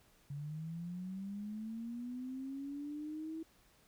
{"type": "linear sweep", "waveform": "sine", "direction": "up", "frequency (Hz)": [140, 324.9], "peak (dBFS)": -40, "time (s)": [0.3, 3.43], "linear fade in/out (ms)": 5, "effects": ["pink hiss -68 dBFS RMS until 3.87 s"]}